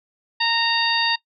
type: harmonic tone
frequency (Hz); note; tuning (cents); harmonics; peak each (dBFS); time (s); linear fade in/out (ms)
925; A#5; -14; 1 / 2 / 3 / 4 / 5; -24 / -24 / -24 / -24 / -24; 0.4-1.16; 10
effects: noise-tail reverb RT60 0.1 s tail -21 dB re dry